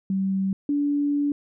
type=tone pair in turn; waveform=sine; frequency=192.5 / 288.4 Hz; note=G3 / D4; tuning=-31 / -31 cents; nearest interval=perfect fifth; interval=700 cents; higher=second; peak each=-21 / -20 dBFS; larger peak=second; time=0.1-0.53 / 0.69-1.32 s; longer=second; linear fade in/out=2 ms; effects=none